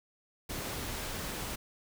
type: noise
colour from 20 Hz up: pink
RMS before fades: -38 dBFS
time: 0.49-1.56 s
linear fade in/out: 10 ms
effects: none